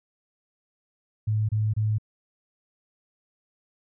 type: tone bursts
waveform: sine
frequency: 107.6 Hz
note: A2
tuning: 38 cents flat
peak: -21 dBFS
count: 3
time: 1.27-1.984 s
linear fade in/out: 10 ms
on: 220 ms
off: 27 ms
effects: none